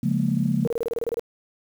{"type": "chord", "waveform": "sine", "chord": "Bb minor seventh", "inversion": "first", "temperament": "just", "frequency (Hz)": [139.85, 174.81, 209.8, 233.1], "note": ["Db3", "F3", "Ab3", "Bb3"], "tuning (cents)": [16, 2, 18, 0], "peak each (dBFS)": -25, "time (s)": [0.03, 0.67], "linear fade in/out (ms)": 5}
{"type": "tone bursts", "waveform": "sine", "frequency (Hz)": 466.2, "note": "A#4", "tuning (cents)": 0, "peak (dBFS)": -22, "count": 11, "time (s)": [0.65, 1.195], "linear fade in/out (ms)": 0, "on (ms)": 25, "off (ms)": 27}
{"effects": ["tanh soft clip ceiling -8 dBFS", "8-bit"]}